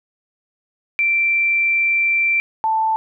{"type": "tone pair in turn", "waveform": "sine", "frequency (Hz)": [2349, 882.7], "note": ["D7", "A5"], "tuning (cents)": [0, 5], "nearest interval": "octave + perfect fourth", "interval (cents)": 1695, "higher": "first", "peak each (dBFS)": [-14, -15], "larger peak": "first", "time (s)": [[0.99, 2.4], [2.64, 2.96]], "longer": "first", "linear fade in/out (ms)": 0, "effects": []}